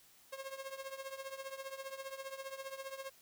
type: tone with tremolo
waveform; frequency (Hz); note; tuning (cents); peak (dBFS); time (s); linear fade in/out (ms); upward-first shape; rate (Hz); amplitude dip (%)
sawtooth; 539; C#5; -49; -36; 0.32-3.1; 10; triangle; 15; 85
effects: white hiss -64 dBFS RMS until 3.21 s